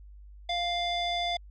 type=tone with low-pass filter; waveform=square; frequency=698.5 Hz; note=F5; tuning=in tune; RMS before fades=-30 dBFS; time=0.49-1.37 s; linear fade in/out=5 ms; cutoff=3900 Hz; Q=5.3; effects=added 50 Hz sine -46 dBFS peak until 1.5 s